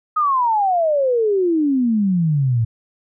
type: exponential sweep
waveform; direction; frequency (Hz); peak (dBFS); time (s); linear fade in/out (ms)
sine; down; 1270 to 110; -14; 0.16-2.65; 10
effects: none